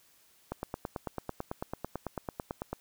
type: click train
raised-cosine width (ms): 1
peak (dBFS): -20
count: 21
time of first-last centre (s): 0.52-2.73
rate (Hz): 9.05
effects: white hiss -64 dBFS RMS until 2.8 s